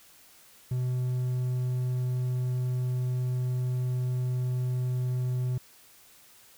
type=tone; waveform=triangle; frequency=125.9 Hz; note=B2; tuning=34 cents sharp; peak=-24 dBFS; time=0.71-5.58 s; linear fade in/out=5 ms; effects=white hiss -56 dBFS RMS until 6.57 s